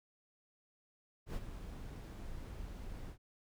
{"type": "noise with ADSR envelope", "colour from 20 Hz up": "brown", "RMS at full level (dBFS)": -37, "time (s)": [1.26, 3.18], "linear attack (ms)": 92, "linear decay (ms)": 41, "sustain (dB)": -9, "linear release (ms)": 87, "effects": []}